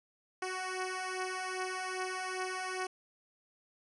10% pulse beating tone pair, 370 / 372.5 Hz, F#4 / F#4, 0 / +12 cents, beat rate 2.5 Hz, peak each -32 / -29 dBFS, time 0.42-2.87 s, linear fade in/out 5 ms, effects resampled to 24000 Hz

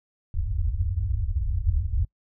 white low-pass noise, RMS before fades -25 dBFS, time 0.34-2.05 s, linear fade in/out 5 ms, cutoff 100 Hz, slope 96 dB/octave, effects noise-tail reverb RT60 0.1 s tail -26 dB re dry

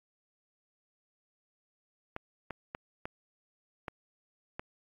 clicks, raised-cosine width 0.5 ms, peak -22 dBFS, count 6, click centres 2.164 / 2.507 / 2.749 / 3.055 / 3.882 / 4.595 s, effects AAC 64 kbps

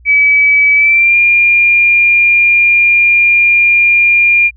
sine tone with pitch glide, 2289 to 2400 Hz, D7 to D7, -45 to +37 cents, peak -5 dBFS, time 0.05-4.51 s, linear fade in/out 50 ms, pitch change +82 cents, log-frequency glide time 0.75-1.16 s, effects added 60 Hz sine -38 dBFS peak until 4.56 s

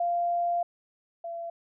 sine tone pair in turn, 694 / 677.8 Hz, F5 / E5, -11 / +48 cents, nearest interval unison, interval 41 cents, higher first, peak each -24 / -33 dBFS, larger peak first, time 0-0.63 / 1.24-1.5 s, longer first, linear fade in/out 5 ms, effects none

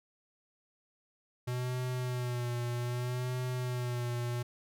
square tone with vibrato, 123.47 Hz, B2, in tune, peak -33 dBFS, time 1.47-4.43 s, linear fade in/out 10 ms, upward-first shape sine, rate 0.64 Hz, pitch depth 42 cents each way, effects none

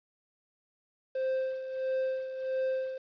triangle tone with tremolo, 523.3 Hz, C5, in tune, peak -25 dBFS, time 1.15-2.98 s, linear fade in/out 5 ms, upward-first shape sine, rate 1.5 Hz, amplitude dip 65%, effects resampled to 11025 Hz + 10-bit

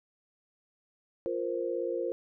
sine chord, F suspended fourth, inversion none, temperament equal, 349.2 / 466.2 / 523.3 Hz, F4 / Bb4 / C5, 0 / 0 / 0 cents, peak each -34 / -34 / -34 dBFS, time 1.26-2.12 s, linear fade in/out 0 ms, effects none

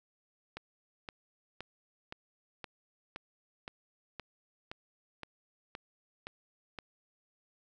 click train, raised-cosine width 0.3 ms, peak -25 dBFS, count 13, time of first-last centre 0.57-6.788 s, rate 1.93 Hz, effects none

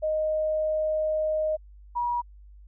sine tone pair in turn, 621 / 961.5 Hz, D#5 / B5, -3 / -47 cents, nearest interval minor sixth, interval 756 cents, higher second, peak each -23 / -24 dBFS, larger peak first, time 0.02-1.57 / 1.95-2.22 s, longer first, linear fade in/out 20 ms, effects added 50 Hz sine -46 dBFS peak until 2.67 s

